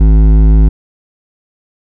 sine tone with hard clipping, 53 Hz, G#1, 36 cents sharp, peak -5 dBFS, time 0-0.69 s, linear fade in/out 10 ms, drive 11 dB, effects none

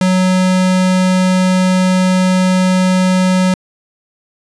square tone, 185 Hz, F#3, in tune, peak -10 dBFS, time 0.01-3.54 s, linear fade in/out 2 ms, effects resampled to 22050 Hz

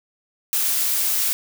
blue noise, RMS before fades -21 dBFS, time 0.53-1.33 s, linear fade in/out 0 ms, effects none

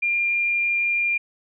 sine tone, 2398 Hz, D7, 36 cents sharp, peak -19 dBFS, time 0.02-1.18 s, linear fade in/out 10 ms, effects none

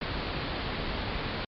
pink low-pass noise, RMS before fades -33 dBFS, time 0.01-1.45 s, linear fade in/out 5 ms, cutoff 4700 Hz, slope 96 dB/octave, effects MP3 48 kbps

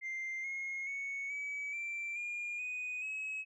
sine tone with pitch steps, 2093 / 2154 / 2217 / 2282 / 2349 / 2418 / 2489 / 2562 Hz, C7 / C7 / C#7 / C#7 / D7 / D7 / D#7 / E7, 0 / +50 / 0 / +50 / 0 / +50 / 0 / -50 cents, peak -35 dBFS, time 0.01-3.45 s, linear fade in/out 50 ms, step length 430 ms, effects tanh soft clip ceiling -35 dBFS

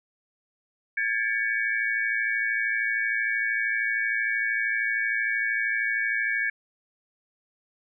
sine tone cluster, 1629 / 1742 / 2251 Hz, G#6 / A6 / C#7, -34 / -18 / +26 cents, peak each -28 dBFS, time 0.97-6.5 s, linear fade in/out 5 ms, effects none

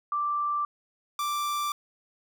sine / 45% pulse tone pair in turn, 1174.7 / 1174.7 Hz, D6 / D6, 0 / 0 cents, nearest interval unison, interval 0 cents, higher neither, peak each -25 / -27 dBFS, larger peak first, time 0.12-0.65 / 1.19-1.72 s, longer neither, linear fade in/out 2 ms, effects none

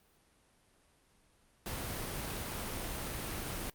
pink noise, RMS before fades -39 dBFS, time 1.66-3.7 s, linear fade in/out 2 ms, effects pink hiss -68 dBFS RMS until 3.74 s + Opus 32 kbps

